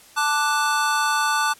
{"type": "chord", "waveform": "square", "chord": "D major", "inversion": "second", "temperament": "equal", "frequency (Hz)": [880, 1174.7, 1480], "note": ["A5", "D6", "F#6"], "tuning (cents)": [0, 0, 0], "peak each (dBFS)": -24, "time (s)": [0.16, 1.54], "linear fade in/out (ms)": 20, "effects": ["white hiss -49 dBFS RMS until 1.59 s", "low-pass 12000 Hz 12 dB/octave"]}